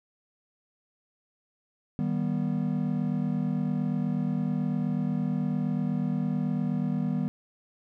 triangle chord, Eb augmented, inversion none, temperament just, 155.56 / 194.45 / 243.1 Hz, Eb3 / G3 / B3, 0 / -14 / -27 cents, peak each -28 dBFS, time 1.99-7.28 s, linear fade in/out 0 ms, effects none

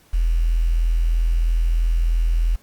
sine tone with quantisation, 41.54 Hz, E1, 14 cents sharp, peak -15 dBFS, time 0.13-2.56 s, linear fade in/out 10 ms, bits 7, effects pink hiss -55 dBFS RMS until 2.62 s + Opus 48 kbps

